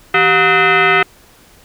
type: tone with frequency modulation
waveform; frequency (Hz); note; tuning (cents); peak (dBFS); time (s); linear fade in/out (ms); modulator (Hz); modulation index
sine; 387.7; G4; -19; -8; 0.14-1.03; 5; 553; 4.1
effects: pink hiss -46 dBFS RMS until 1.64 s